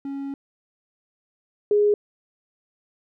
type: tone pair in turn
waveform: triangle / sine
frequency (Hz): 276.7 / 414.6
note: C#4 / G#4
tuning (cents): -3 / -3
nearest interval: perfect fifth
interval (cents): 700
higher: second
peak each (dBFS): -26 / -15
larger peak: second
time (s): 0.05-0.34 / 1.71-1.94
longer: first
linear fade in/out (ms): 2
effects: none